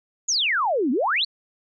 sine exponential two-way sweep, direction down then up, 7040 to 232.8 to 4612 Hz, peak -19 dBFS, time 0.28-1.25 s, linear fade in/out 10 ms, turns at 0.91 s, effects none

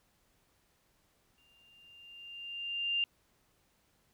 sine tone with exponential growth, 2794 Hz, F7, in tune, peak -27 dBFS, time 1.38-3.04 s, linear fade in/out 1 ms, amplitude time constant 360 ms, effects pink hiss -72 dBFS RMS until 4.13 s

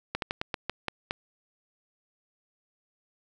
slowing click train, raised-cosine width 0.3 ms, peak -13 dBFS, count 8, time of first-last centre 0.15-1.109 s, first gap 72 ms, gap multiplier 1.21, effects none

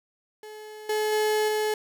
35% pulse tone with level steps, 427.8 Hz, A4, 49 cents flat, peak -38 / -22 / -20 / -22 dBFS, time 0.43-1.74 s, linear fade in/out 2 ms, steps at 0.89 / 1.12 / 1.48 s, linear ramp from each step 5 ms, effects none

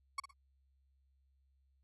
35% pulse tone with echo, 1108.7 Hz, C#6, in tune, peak -33 dBFS, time 0.18-0.2 s, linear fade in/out 5 ms, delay 56 ms, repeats 2, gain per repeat -11 dB, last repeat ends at 0.312 s, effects added 67 Hz sine -70 dBFS peak until 1.83 s + AAC 32 kbps

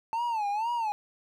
triangle tone with vibrato, 880 Hz, A5, in tune, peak -25 dBFS, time 0.13-0.92 s, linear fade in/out 0 ms, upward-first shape sine, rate 2.1 Hz, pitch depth 150 cents each way, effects none

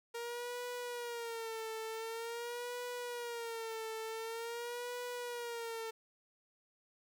sawtooth tone with vibrato, 466.2 Hz, A#4, in tune, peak -36 dBFS, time 0.14-5.91 s, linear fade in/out 10 ms, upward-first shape sine, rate 0.46 Hz, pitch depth 87 cents each way, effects none

